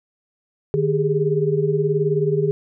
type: tone cluster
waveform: sine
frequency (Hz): 153.4 / 397.4 / 416.2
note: D#3 / G4 / G#4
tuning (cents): -24 / +24 / +4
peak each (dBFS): -21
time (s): 0.74-2.51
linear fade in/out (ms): 0
effects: none